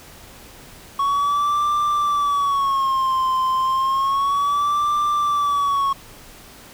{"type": "tone with vibrato", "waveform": "triangle", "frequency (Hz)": 1108.7, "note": "C#6", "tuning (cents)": 0, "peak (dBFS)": -15, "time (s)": [0.99, 5.93], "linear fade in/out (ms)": 5, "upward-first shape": "sine", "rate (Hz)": 0.31, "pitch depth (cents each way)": 110, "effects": ["pink hiss -43 dBFS RMS until 6.73 s"]}